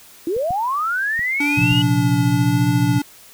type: linear sweep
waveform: sine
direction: up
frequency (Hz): 311.1 to 2950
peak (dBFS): -18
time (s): 0.27-1.82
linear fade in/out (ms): 2
type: clicks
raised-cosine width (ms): 5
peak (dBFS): -26 / -18 / -23 / -24 / -18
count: 5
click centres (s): 0.366 / 0.507 / 1.193 / 1.613 / 1.72
type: tone with vibrato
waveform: square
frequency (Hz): 288.6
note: D4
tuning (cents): -30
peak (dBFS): -20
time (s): 1.4-3.02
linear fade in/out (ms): 5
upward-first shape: triangle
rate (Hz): 0.97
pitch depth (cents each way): 15
type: chord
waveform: sine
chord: Bb suspended second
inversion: none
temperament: equal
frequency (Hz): 116.54 / 130.81 / 174.61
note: Bb2 / C3 / F3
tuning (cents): 0 / 0 / 0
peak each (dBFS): -19 / -19 / -21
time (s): 1.57-2.99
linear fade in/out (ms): 10
effects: white hiss -45 dBFS RMS until 3.33 s